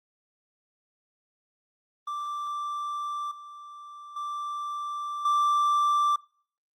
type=tone with level steps; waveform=triangle; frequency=1174.7 Hz; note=D6; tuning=in tune; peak=-28 / -40 / -29 / -19 dBFS; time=2.07-6.16 s; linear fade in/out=5 ms; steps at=3.31 / 4.16 / 5.25 s; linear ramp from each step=5 ms; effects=noise-tail reverb RT60 0.5 s tail -24 dB re dry + Opus 24 kbps